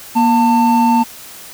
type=tone pair together; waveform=triangle; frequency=237.1 / 895 Hz; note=A#3 / A5; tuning=+30 / +29 cents; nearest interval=octave + major seventh; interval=2299 cents; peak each=-10 dBFS; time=0.15-1.04 s; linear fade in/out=20 ms; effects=white hiss -35 dBFS RMS until 1.53 s